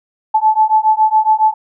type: beating tone pair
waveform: sine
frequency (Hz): 865 / 872.2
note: A5 / A5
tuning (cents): -30 / -15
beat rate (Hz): 7.2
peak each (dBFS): -12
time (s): 0.34-1.54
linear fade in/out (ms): 10
effects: none